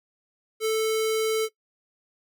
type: tone with notch filter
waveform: square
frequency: 440 Hz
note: A4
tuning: in tune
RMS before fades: -24 dBFS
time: 0.6-1.49 s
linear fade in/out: 50 ms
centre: 930 Hz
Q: 0.86
effects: noise-tail reverb RT60 0.1 s tail -20 dB re dry